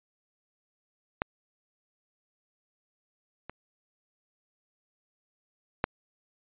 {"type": "clicks", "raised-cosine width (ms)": 0.5, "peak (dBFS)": [-11, -24, -9], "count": 3, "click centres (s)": [1.219, 3.496, 5.841], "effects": ["resampled to 8000 Hz"]}